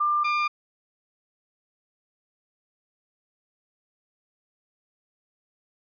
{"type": "tone pair in turn", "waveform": ["sine", "30% pulse"], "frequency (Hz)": [1193, 1198], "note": ["D6", "D6"], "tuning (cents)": [27, 34], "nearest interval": "unison", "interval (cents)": 7, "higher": "second", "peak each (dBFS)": [-20, -19], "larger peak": "second", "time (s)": [[0, 0.24], [0.24, 0.48]], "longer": "neither", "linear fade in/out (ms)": 10, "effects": ["resampled to 11025 Hz"]}